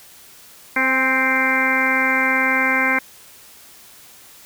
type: harmonic tone with a mistuned harmonic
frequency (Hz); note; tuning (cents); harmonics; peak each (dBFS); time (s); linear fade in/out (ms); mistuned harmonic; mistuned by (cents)
261.6; C4; 0; 1 / 2 / 3 / 4 / 5 / 6 / 7 / 8 / 9; -25 / -28 / -28 / -25 / -30 / -21 / -29 / -19 / -26; 0.76-2.99; 5; 3; +31
effects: white hiss -45 dBFS RMS until 4.45 s